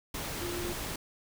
sine tone in noise, 350 Hz, F4, 4 cents sharp, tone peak -36 dBFS, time 0.41-0.73 s, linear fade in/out 5 ms, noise pink, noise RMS -37 dBFS, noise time 0.14-0.96 s, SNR -2 dB, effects none

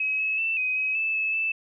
sine tone with pitch steps, 2550 / 2579 / 2663 / 2516 / 2542 / 2627 / 2602 / 2637 Hz, D#7 / E7 / E7 / D#7 / D#7 / E7 / E7 / E7, +42 / -39 / +17 / +19 / +36 / -7 / -23 / 0 cents, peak -23 dBFS, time 0-1.52 s, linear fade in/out 5 ms, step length 190 ms, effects none

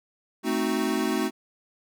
square chord, A diminished seventh, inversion none, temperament equal, 220 / 261.6 / 311.1 / 370 Hz, A3 / C4 / Eb4 / Gb4, 0 / 0 / 0 / 0 cents, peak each -30 dBFS, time 0.43-1.31 s, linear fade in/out 50 ms, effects none

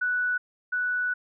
sine tone pair in turn, 1480 / 1480 Hz, F#6 / F#6, 0 / 0 cents, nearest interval unison, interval 0 cents, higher neither, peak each -23 / -24 dBFS, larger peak first, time 0.01-0.38 / 0.72-1.14 s, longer second, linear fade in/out 10 ms, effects none

